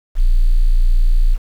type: tone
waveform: sine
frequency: 29.14 Hz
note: A#0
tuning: in tune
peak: -8 dBFS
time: 0.15-1.38 s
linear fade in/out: 50 ms
effects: 7-bit